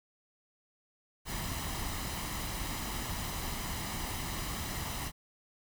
pink noise with comb filter, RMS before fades -37 dBFS, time 1.25-5.12 s, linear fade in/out 50 ms, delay 1 ms, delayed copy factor +0.5, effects none

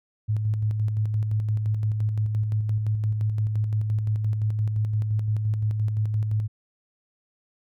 sine tone with tremolo, 107.2 Hz, A2, 45 cents flat, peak -20 dBFS, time 0.28-6.48 s, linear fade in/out 20 ms, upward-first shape square, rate 5.8 Hz, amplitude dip 35%, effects none

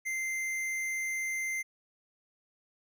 sine tone with tanh clipping, 2084 Hz, C7, 7 cents flat, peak -33 dBFS, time 0.05-1.63 s, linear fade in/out 20 ms, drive 15 dB, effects none

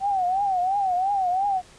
sine tone with vibrato, 761 Hz, F#5, 48 cents sharp, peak -20 dBFS, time 0-1.62 s, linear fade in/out 50 ms, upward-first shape triangle, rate 2.9 Hz, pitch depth 140 cents each way, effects pink hiss -50 dBFS RMS until 1.78 s + resampled to 22050 Hz

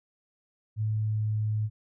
sine tone with pitch glide, 108.2 to 107.45 Hz, A2 to A2, -29 to -41 cents, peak -25 dBFS, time 0.76-1.7 s, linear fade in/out 50 ms, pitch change -12 cents, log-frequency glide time 0.93-1.25 s, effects none

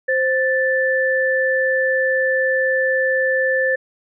sine tone pair together, 523 / 1759 Hz, C5 / A6, -1 / -1 cents, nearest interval octave + major sixth, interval 2100 cents, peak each -18 dBFS, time 0.08-3.76 s, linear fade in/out 10 ms, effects none

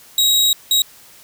sawtooth tone bursts at uneven times, 3817 Hz, A#7, 40 cents sharp, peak -9 dBFS, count 2, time 0.18-0.53 / 0.71-0.82 s, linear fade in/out 2 ms, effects white hiss -45 dBFS RMS until 1.23 s

